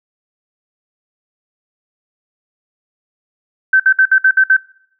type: tone bursts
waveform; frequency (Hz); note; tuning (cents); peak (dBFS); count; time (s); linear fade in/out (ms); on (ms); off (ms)
sine; 1543; G6; -28; -6; 7; 3.73-4.567; 5; 69; 59
effects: noise-tail reverb RT60 0.7 s tail -23 dB re dry